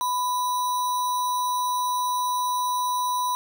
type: tone with sample-and-hold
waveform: sine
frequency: 995 Hz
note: B5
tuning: 13 cents sharp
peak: -22 dBFS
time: 0.01-3.35 s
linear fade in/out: 0 ms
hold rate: 4900 Hz
effects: none